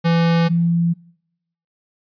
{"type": "tone pair in turn", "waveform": ["square", "sine"], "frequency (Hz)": [167.6, 169.65], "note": ["E3", "F3"], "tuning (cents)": [29, -50], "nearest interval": "unison", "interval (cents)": 21, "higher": "second", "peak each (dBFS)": -14, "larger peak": "neither", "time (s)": [[0.04, 0.49], [0.49, 0.94]], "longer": "neither", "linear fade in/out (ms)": 20, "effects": ["noise-tail reverb RT60 0.8 s tail -25 dB re dry", "resampled to 11025 Hz"]}